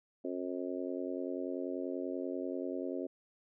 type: harmonic tone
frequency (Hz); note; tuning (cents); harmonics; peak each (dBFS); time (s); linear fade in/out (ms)
90.3; F#2; -42; 3 / 4 / 5 / 6 / 7; -39 / -40 / -44 / -43 / -45; 0.24-3.07; 10
effects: none